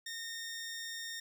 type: tone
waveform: 15% pulse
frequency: 1836 Hz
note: A#6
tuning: 27 cents flat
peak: -34 dBFS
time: 0.06-1.2 s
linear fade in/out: 5 ms
effects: none